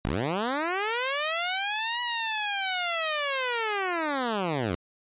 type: linear two-way sweep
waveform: 10% pulse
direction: up then down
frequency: 43.65 to 976 to 80.5 Hz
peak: -18 dBFS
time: 0.05-4.75 s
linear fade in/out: 0 ms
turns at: 2.01 s
effects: resampled to 8000 Hz